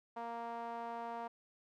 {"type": "tone with band-pass filter", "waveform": "sawtooth", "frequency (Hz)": 233.1, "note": "A#3", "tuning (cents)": 0, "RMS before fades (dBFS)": -43, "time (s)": [0.16, 1.28], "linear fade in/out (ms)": 10, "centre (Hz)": 840, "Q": 3.4, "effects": []}